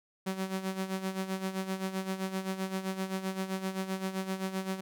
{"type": "tone with tremolo", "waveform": "sawtooth", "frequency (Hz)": 190, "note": "F#3", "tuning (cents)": 46, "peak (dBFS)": -26, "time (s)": [0.26, 4.81], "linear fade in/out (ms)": 10, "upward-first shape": "sine", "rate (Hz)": 7.7, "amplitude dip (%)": 70, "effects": []}